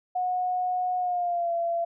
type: tone with pitch glide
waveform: sine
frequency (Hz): 729 to 680.2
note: F#5 to F5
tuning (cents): -26 to -46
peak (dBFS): -24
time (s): 0.15-1.85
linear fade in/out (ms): 10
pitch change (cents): -120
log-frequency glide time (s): 0.98-1.52
effects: none